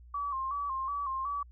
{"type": "tone with vibrato", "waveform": "sine", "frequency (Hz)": 1102, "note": "C#6", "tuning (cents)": -11, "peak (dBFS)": -31, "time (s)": [0.14, 1.43], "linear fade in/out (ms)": 5, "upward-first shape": "square", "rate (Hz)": 2.7, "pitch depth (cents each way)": 66, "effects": ["added 60 Hz sine -50 dBFS peak until 1.51 s"]}